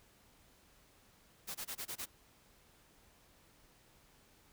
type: noise bursts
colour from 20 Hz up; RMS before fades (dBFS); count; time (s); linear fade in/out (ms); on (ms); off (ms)
white; -42; 6; 1.47-2.06; 20; 80; 22
effects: pink hiss -66 dBFS RMS until 4.52 s